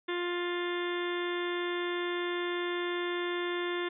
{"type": "harmonic tone", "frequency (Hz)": 351.4, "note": "F4", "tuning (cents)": 11, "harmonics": [1, 2, 3, 4, 5, 6, 7, 8, 9, 10], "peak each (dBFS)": [-32, -46, -40, -44, -40, -42, -51, -48, -50, -43], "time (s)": [0.08, 3.89], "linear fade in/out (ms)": 10, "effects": []}